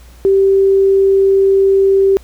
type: tone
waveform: sine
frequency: 389.4 Hz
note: G4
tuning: 12 cents flat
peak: -7 dBFS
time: 0.25-2.17 s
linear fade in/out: 0 ms
effects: added 60 Hz sine -37 dBFS peak until 2.23 s + pink hiss -46 dBFS RMS until 2.23 s